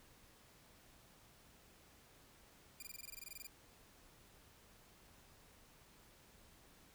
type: tone bursts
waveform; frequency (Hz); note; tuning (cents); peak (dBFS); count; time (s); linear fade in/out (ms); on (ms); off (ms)
5% pulse; 2395; D7; +33; -38; 15; 2.8-3.469; 2; 25; 21
effects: pink hiss -65 dBFS RMS until 6.94 s